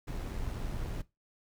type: noise with amplitude modulation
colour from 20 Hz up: brown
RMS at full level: -35 dBFS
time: 0.07-1.02 s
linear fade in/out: 10 ms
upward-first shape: sine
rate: 88.9 Hz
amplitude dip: 30%
effects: noise-tail reverb RT60 0.2 s tail -18 dB re dry